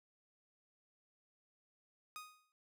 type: tone with exponential decay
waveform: sawtooth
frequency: 1244.5 Hz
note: D#6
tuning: in tune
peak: -40 dBFS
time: 2.16-2.52 s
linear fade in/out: 0 ms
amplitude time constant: 78 ms
effects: none